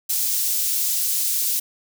white high-pass noise, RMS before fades -22 dBFS, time 0.09-1.6 s, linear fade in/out 10 ms, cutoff 5200 Hz, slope 12 dB/octave, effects none

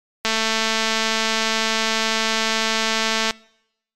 click train, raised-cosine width 0.2 ms, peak -3 dBFS, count 680, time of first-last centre 0.25-3.309 s, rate 222 Hz, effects noise-tail reverb RT60 0.8 s tail -24 dB re dry + MP3 96 kbps

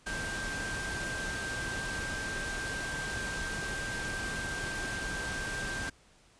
sine tone in noise, 1576 Hz, G6, 9 cents sharp, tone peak -36 dBFS, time 0.06-5.9 s, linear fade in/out 10 ms, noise pink, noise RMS -38 dBFS, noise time 0.06-5.9 s, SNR -1 dB, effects pink hiss -62 dBFS RMS until 6.39 s + resampled to 22050 Hz

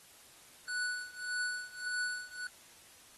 square tone with tremolo, 1480 Hz, F#6, in tune, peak -32 dBFS, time 0.68-2.47 s, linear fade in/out 2 ms, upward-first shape triangle, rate 1.7 Hz, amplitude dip 95%, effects white hiss -58 dBFS RMS until 3.17 s + AAC 32 kbps

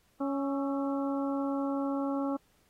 harmonic tone with a mistuned harmonic, 277.2 Hz, C#4, in tune, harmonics 1 / 2 / 3 / 4 / 5, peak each -30 / -36 / -40 / -42 / -44 dBFS, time 0.2-2.37 s, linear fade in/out 10 ms, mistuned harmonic 5, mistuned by -63 cents, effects pink hiss -69 dBFS RMS until 2.69 s + AAC 48 kbps

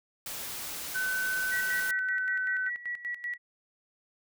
white noise, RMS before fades -38 dBFS, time 0.26-1.91 s, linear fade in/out 2 ms
sine tone, 1515 Hz, F#6, 40 cents sharp, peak -28 dBFS, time 0.94-2.7 s, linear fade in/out 20 ms
sine tone with tremolo, 1934 Hz, B6, 37 cents flat, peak -31 dBFS, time 1.51-3.38 s, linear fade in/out 20 ms, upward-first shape square, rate 5.2 Hz, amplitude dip 75%
effects none

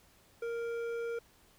sine tone with hard clipping, 466.2 Hz, A#4, in tune, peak -36 dBFS, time 0.42-1.19 s, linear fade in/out 5 ms, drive 9 dB, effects pink hiss -64 dBFS RMS until 1.58 s

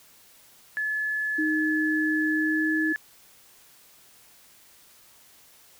sine tone, 1718 Hz, A6, 42 cents flat, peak -25 dBFS, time 0.77-2.96 s, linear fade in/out 0 ms
sine tone with pitch glide, 311.1 to 315.1 Hz, D#4 to D#4, 0 to +22 cents, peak -24 dBFS, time 1.38-2.93 s, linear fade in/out 10 ms, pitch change +22 cents, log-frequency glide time 2.29-2.78 s
effects white hiss -55 dBFS RMS until 5.79 s

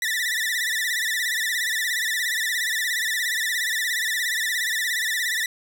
sawtooth tone with vibrato, 1864.7 Hz, A#6, in tune, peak -19 dBFS, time 0.02-5.46 s, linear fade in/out 2 ms, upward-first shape sine, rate 17 Hz, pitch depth 120 cents each way, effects none

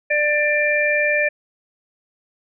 harmonic tone, 593 Hz, D5, 17 cents sharp, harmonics 1 / 3 / 4, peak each -20 / -20 / -20 dBFS, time 0.1-1.29 s, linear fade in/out 10 ms, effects none

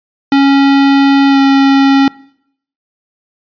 square tone with pitch glide, 276.5 to 273.6 Hz, C#4 to C#4, -4 to -23 cents, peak -6 dBFS, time 0.32-2.08 s, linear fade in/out 2 ms, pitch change -19 cents, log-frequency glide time 1.29-1.38 s, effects noise-tail reverb RT60 0.7 s tail -23 dB re dry + resampled to 11025 Hz

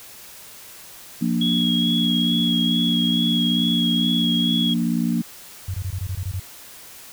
sine chord, Bb major, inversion second, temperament equal, 174.61 / 233.1 / 293.7 Hz, F3 / Bb3 / D4, 0 / 0 / 0 cents, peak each -23 / -21 / -27 dBFS, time 1.21-5.22 s, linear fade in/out 10 ms
sine tone with vibrato, 3322 Hz, G#7, in tune, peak -21 dBFS, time 1.41-4.74 s, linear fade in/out 5 ms, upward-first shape sine, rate 2.3 Hz, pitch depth 18 cents each way
sine tone bursts, 93.1 Hz, F#2, 11 cents sharp, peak -23 dBFS, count 9, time 5.68-6.398 s, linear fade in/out 5 ms, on 62 ms, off 20 ms
effects white hiss -42 dBFS RMS until 7.12 s

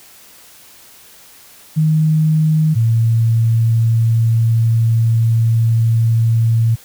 sine tone pair in turn, 156.2 / 114.05 Hz, D#3 / A#2, +7 / -37 cents, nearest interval perfect fourth, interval 544 cents, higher first, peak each -10 dBFS, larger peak neither, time 1.76-2.75 / 2.75-6.76 s, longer second, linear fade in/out 20 ms, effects white hiss -43 dBFS RMS until 6.84 s

